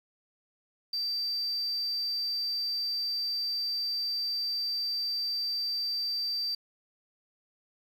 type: tone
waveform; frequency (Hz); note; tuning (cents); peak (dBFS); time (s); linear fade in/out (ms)
sine; 4668; D8; -11; -27; 0.93-6.55; 5
effects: tanh soft clip ceiling -27 dBFS + 9-bit